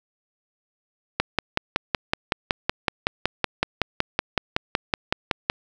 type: click train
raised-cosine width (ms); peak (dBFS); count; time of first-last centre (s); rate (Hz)
0.3; -3; 24; 1.2-5.499; 5.35
effects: none